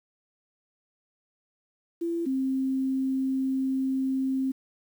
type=tone pair in turn; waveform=sine; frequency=337.8 / 264.8 Hz; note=E4 / C4; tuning=+42 / +21 cents; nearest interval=major third; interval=421 cents; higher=first; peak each=-26 / -24 dBFS; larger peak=second; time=2.01-2.26 / 2.26-4.52 s; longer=second; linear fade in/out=10 ms; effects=9-bit